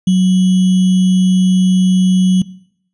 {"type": "tone with sample-and-hold", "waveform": "sine", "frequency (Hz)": 185, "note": "F#3", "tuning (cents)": 0, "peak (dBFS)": -7, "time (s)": [0.07, 2.42], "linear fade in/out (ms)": 5, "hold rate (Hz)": 3150, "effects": ["noise-tail reverb RT60 0.7 s tail -20 dB re dry", "resampled to 24000 Hz"]}